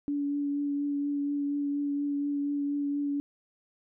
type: tone with vibrato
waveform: sine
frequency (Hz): 286.2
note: D4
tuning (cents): -45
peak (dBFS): -27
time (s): 0.08-3.2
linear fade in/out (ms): 0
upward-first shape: triangle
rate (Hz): 4.2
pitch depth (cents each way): 15
effects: none